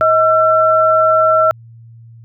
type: tone pair together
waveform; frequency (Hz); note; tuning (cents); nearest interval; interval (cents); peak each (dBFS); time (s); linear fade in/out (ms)
sine; 634.8 / 1345; D#5 / E6; +35 / +34; octave + minor second; 1299; -11; 0.01-1.51; 0
effects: added 115 Hz sine -36 dBFS peak until 2.24 s